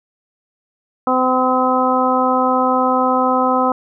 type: harmonic tone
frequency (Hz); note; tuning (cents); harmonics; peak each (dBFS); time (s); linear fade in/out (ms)
256.1; C4; -37; 1 / 2 / 3 / 4 / 5; -19 / -19 / -19 / -19 / -19; 1.07-3.72; 2
effects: none